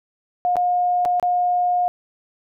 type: tone with dropouts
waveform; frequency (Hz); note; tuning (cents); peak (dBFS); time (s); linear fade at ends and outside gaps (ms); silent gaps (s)
sine; 715; F5; +41; -16; 0.45-1.88; 0; 0.557-0.567 / 1.051-1.057 / 1.198-1.227
effects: none